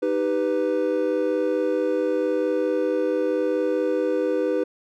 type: chord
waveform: triangle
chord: Eb augmented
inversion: none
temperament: equal with one note detuned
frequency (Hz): 311.1 / 392 / 496.5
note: Eb4 / G4 / B4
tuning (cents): 0 / 0 / +9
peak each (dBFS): -24 / -24 / -21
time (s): 0.02-4.64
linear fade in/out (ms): 10
effects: none